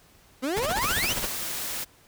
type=exponential sweep; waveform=30% pulse; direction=up; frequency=244.3 to 3233 Hz; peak=-23 dBFS; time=0.42-1.14 s; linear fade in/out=20 ms
type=noise with tremolo; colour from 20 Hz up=pink; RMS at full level=-29 dBFS; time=0.56-1.28 s; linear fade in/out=10 ms; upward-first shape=sine; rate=15 Hz; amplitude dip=80%
type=noise; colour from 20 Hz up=white; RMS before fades=-32 dBFS; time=0.8-1.85 s; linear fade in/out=20 ms
effects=pink hiss -57 dBFS RMS until 2.07 s